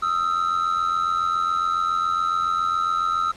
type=ring-modulated tone; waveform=triangle; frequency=1300 Hz; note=E6; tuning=24 cents flat; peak=-15 dBFS; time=0.02-3.32 s; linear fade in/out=10 ms; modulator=43.6 Hz; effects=pink hiss -46 dBFS RMS until 3.36 s + low-pass 7000 Hz 12 dB/octave